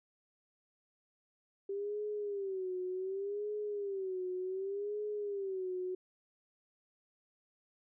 sine tone with vibrato, 392 Hz, G4, in tune, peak -35 dBFS, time 1.69-5.95 s, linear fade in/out 5 ms, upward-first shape sine, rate 0.67 Hz, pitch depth 120 cents each way, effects none

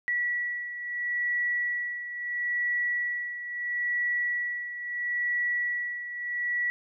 sine beating tone pair, 1941 / 1941.75 Hz, B6 / B6, -31 / -30 cents, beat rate 0.75 Hz, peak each -28 / -34 dBFS, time 0.08-6.7 s, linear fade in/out 0 ms, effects none

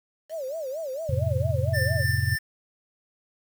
sine tone with vibrato, 582 Hz, D5, 16 cents flat, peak -29 dBFS, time 0.29-2.05 s, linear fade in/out 50 ms, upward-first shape sine, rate 4.4 Hz, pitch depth 220 cents each way
sine chord, F major, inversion none, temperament just, 87.31 / 109.13 / 130.96 Hz, F2 / A2 / C3, 0 / -14 / +2 cents, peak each -27 dBFS, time 1.09-2.36 s, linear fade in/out 5 ms
square tone with tremolo, 1783 Hz, A6, 22 cents sharp, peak -26 dBFS, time 1.73-2.39 s, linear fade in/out 20 ms, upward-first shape sine, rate 3.5 Hz, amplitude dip 45%
effects 8-bit

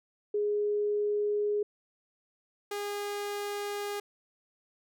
sine / sawtooth tone pair in turn, 415.3 / 408.9 Hz, G#4 / G#4, 0 / -27 cents, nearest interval unison, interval 27 cents, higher first, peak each -26 / -29 dBFS, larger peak first, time 0.34-1.63 / 2.71-4 s, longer neither, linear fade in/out 5 ms, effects none

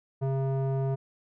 square tone with low-pass filter, 134.7 Hz, C#3, 49 cents flat, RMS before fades -28 dBFS, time 0.21-0.96 s, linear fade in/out 20 ms, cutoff 680 Hz, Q 1.3, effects none

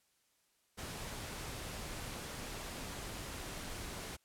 pink noise, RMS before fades -44 dBFS, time 0.77-4.17 s, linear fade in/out 20 ms, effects white hiss -75 dBFS RMS until 4.24 s + low-pass 12000 Hz 12 dB/octave

